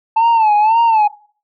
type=tone with vibrato; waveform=sine; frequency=880 Hz; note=A5; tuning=in tune; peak=-6 dBFS; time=0.16-1.08 s; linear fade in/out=10 ms; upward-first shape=sine; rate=1.9 Hz; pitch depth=100 cents each way; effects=noise-tail reverb RT60 0.4 s tail -19 dB re dry + tanh soft clip ceiling -8 dBFS